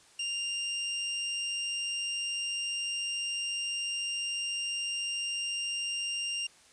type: tone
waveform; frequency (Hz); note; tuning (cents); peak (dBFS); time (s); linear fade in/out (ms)
sawtooth; 2794; F7; 0; -28; 0.19-6.47; 5
effects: white hiss -59 dBFS RMS until 6.72 s + resampled to 22050 Hz